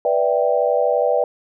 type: chord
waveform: sine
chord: E minor seventh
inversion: second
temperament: equal with one note detuned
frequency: 490.5 / 587.3 / 659.3 / 784 Hz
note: B4 / D5 / E5 / G5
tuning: -12 / 0 / 0 / 0 cents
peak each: -19 / -19 / -22 / -23 dBFS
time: 0.05-1.24 s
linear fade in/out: 2 ms
effects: none